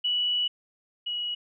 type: tone pair in turn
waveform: sine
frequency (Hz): 2946 / 2914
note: F#7 / F#7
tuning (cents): -8 / -27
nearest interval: unison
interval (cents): 19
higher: first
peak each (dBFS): -23 / -28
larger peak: first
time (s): 0.04-0.48 / 1.06-1.35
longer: first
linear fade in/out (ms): 10
effects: none